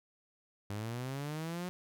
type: linear sweep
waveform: sawtooth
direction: up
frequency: 99 to 182.7 Hz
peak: -33 dBFS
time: 0.7-1.69 s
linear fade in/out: 0 ms
effects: none